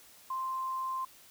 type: tone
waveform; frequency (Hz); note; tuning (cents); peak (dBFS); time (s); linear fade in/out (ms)
sine; 1046.5; C6; 0; -32; 0.3-1.05; 5
effects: white hiss -57 dBFS RMS until 1.3 s